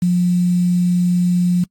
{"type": "tone with quantisation", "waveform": "sine", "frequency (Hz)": 177.7, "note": "F3", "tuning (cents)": 30, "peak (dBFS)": -12, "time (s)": [0.02, 1.64], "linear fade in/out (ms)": 5, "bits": 6, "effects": ["noise-tail reverb RT60 0.1 s tail -24 dB re dry", "AAC 64 kbps"]}